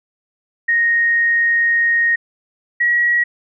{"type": "tone pair in turn", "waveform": "sine", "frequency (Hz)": [1864.7, 1913.8], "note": ["A#6", "A#6"], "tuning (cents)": [0, 45], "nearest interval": "unison", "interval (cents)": 45, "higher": "second", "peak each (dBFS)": -12, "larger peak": "neither", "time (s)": [[0.68, 2.16], [2.8, 3.24]], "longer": "first", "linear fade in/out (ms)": 10, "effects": []}